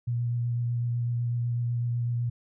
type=tone with vibrato; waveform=sine; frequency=119.6 Hz; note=A#2; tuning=45 cents sharp; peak=-25 dBFS; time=0.07-2.3 s; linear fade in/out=10 ms; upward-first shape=sine; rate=8 Hz; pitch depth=14 cents each way; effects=none